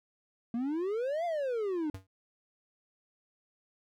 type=exponential two-way sweep; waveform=triangle; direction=up then down; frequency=227 to 708 to 292.4 Hz; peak=-28 dBFS; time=0.54-1.9 s; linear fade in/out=2 ms; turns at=1.25 s
type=tone with exponential decay; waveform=square; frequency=95.2 Hz; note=F#2; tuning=50 cents sharp; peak=-37 dBFS; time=1.94-2.07 s; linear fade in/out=5 ms; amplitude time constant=28 ms
effects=none